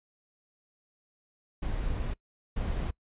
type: noise bursts at uneven times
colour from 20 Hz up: brown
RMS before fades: -31 dBFS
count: 2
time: 1.62-2.14 / 2.56-2.91 s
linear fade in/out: 10 ms
effects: noise-tail reverb RT60 0.1 s tail -23 dB re dry + resampled to 8000 Hz